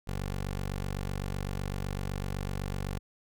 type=tone; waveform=15% pulse; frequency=47.91 Hz; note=G1; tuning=39 cents flat; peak=-26 dBFS; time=0.07-2.99 s; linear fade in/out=10 ms; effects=none